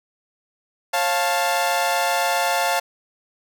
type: chord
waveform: sawtooth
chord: Db augmented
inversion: none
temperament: equal with one note detuned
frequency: 545.2 / 698.5 / 880 Hz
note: Db5 / F5 / A5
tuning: -29 / 0 / 0 cents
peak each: -22 / -18 / -19 dBFS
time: 0.93-2.8 s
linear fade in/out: 10 ms
effects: none